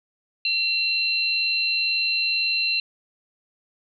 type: tone pair together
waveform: sine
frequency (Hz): 2729 / 4089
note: F7 / C8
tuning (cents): -41 / -41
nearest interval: perfect fifth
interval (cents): 700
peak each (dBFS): -23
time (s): 0.45-2.8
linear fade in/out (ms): 2
effects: none